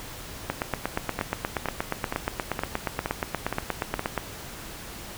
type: two click trains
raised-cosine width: 0.5 ms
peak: -12 / -10 dBFS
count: 7 / 32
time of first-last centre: 1.19-3.994 / 0.5-4.177 s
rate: 2.14 / 8.43 Hz
effects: pink hiss -40 dBFS RMS until 5.17 s